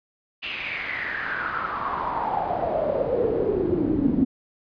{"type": "noise with band-pass filter sweep", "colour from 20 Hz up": "brown", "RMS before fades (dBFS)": -25, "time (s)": [0.42, 4.25], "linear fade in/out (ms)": 20, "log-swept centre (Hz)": [2800, 250], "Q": 7, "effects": ["resampled to 11025 Hz"]}